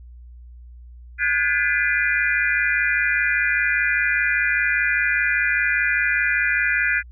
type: tone cluster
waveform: sine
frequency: 1450 / 1603 / 1708 / 2018 / 2411 Hz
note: F#6 / G6 / G#6 / B6 / D7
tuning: -35 / +38 / +48 / +37 / +45 cents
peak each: -24 dBFS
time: 1.18-7.03 s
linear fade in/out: 50 ms
effects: added 60 Hz sine -39 dBFS peak until 7.11 s